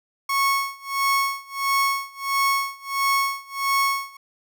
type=tone with tremolo; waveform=30% pulse; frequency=1101 Hz; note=C#6; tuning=12 cents flat; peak=-15 dBFS; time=0.29-4.17 s; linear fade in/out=5 ms; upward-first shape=sine; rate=1.5 Hz; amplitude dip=95%; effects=none